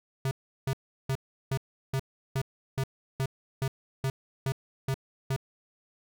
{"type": "tone bursts", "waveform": "square", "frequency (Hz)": 133.8, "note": "C3", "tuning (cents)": 39, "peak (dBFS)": -27, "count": 13, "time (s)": [0.25, 5.363], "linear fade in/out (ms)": 2, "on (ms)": 61, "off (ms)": 360, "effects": []}